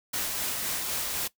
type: noise with tremolo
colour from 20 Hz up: white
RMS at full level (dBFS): -30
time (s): 0.13-1.28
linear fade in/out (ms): 10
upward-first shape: sine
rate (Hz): 3.9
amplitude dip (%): 25
effects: noise-tail reverb RT60 0.1 s tail -18 dB re dry